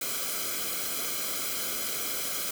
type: noise with comb filter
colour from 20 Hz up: white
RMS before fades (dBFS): -32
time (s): 0.01-2.51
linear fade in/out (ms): 5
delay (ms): 1.1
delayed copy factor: -0.8
effects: none